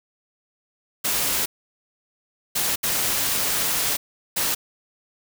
white noise bursts at uneven times, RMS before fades -23 dBFS, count 4, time 1.04-1.46 / 2.55-2.76 / 2.83-3.97 / 4.36-4.55 s, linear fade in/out 10 ms, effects none

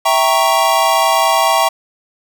square chord, E diminished seventh, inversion none, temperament equal, 659.3 / 784 / 932.3 / 1108.7 Hz, E5 / G5 / Bb5 / Db6, 0 / 0 / 0 / 0 cents, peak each -17 dBFS, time 0.05-1.69 s, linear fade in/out 10 ms, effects none

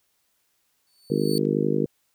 sawtooth tone with exponential growth, 4489 Hz, C#8, 21 cents sharp, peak -25 dBFS, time 0.87-1.38 s, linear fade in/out 0 ms, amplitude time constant 110 ms
harmonic tone, 51.2 Hz, G#1, 24 cents flat, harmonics 3 / 4 / 5 / 6 / 7 / 8 / 9, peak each -28 / -28 / -28 / -28 / -28 / -28 / -28 dBFS, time 1.1-1.86 s, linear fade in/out 5 ms
click, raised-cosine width 0.2 ms, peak -35 dBFS, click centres 1.453 s
effects white hiss -70 dBFS RMS until 2.14 s

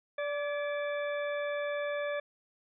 harmonic tone with a mistuned harmonic, 582 Hz, D5, 16 cents flat, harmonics 1 / 2 / 3 / 4 / 6, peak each -32 / -43 / -40 / -44 / -50 dBFS, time 0.18-2.2 s, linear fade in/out 5 ms, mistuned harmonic 3, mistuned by -38 cents, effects none

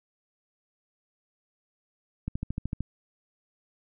click train, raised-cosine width 5 ms, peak -18 dBFS, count 8, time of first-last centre 2.28-2.806 s, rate 13.3 Hz, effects none

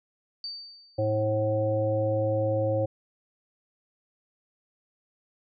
sine tone with exponential decay, 4604 Hz, D8, 35 cents flat, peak -31 dBFS, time 0.44-1.23 s, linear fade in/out 1 ms, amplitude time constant 170 ms
harmonic tone, 107.8 Hz, A2, 35 cents flat, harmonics 1 / 3 / 5 / 7, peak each -28 / -33 / -25 / -37 dBFS, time 0.98-2.86 s, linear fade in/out 10 ms
effects none

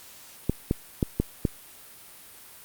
clicks, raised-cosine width 3 ms, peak -9 dBFS, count 5, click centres 0.496 / 0.711 / 1.028 / 1.2 / 1.452 s, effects white hiss -48 dBFS RMS until 2.64 s + Opus 48 kbps

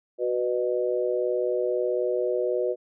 sine chord, B major, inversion second, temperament equal with one note detuned, 370 / 493.9 / 612.3 Hz, F#4 / B4 / D#5, 0 / 0 / -28 cents, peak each -27 / -26 / -29 dBFS, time 0.18-2.76 s, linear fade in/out 50 ms, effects none

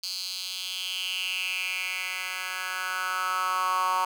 10% pulse tone with high-pass filter sweep, 185 Hz, F#3, in tune, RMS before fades -30 dBFS, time 0.03-4.05 s, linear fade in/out 5 ms, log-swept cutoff 4400 to 1000 Hz, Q 5, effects none

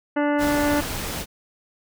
harmonic tone, 292.1 Hz, D4, 9 cents flat, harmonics 1 / 2 / 3 / 4 / 5 / 6 / 7 / 9 / 10, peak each -21 / -24 / -28 / -35 / -31 / -35 / -36 / -45 / -47 dBFS, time 0.16-0.81 s, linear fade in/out 10 ms
pink noise, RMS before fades -29 dBFS, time 0.38-1.26 s, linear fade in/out 50 ms
effects none

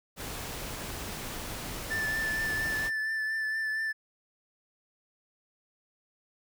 pink noise, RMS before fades -38 dBFS, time 0.16-2.91 s, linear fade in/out 50 ms
triangle tone with vibrato, 1760 Hz, A6, in tune, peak -27 dBFS, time 1.9-3.93 s, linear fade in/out 20 ms, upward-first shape triangle, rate 4.3 Hz, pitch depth 25 cents each way
effects none

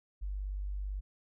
sine tone, 49 Hz, G1, in tune, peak -34 dBFS, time 0.21-1.01 s, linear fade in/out 20 ms, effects none

